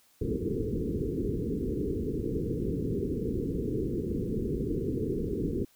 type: low-pass noise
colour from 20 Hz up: white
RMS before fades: -31 dBFS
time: 0.21-5.65 s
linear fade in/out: 5 ms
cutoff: 460 Hz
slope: 96 dB/octave
effects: white hiss -64 dBFS RMS until 5.75 s